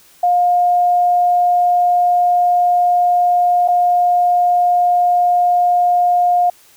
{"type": "tone with dropouts", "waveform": "sine", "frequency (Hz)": 710, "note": "F5", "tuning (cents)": 28, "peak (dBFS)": -10, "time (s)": [0.23, 6.5], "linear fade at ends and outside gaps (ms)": 5, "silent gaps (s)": [3.678, 3.684], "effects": ["white hiss -48 dBFS RMS until 6.76 s"]}